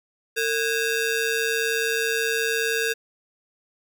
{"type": "ring-modulated tone", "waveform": "sawtooth", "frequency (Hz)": 1045, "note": "C6", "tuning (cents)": -2, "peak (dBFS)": -15, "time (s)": [0.36, 2.94], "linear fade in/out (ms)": 20, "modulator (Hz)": 592, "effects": []}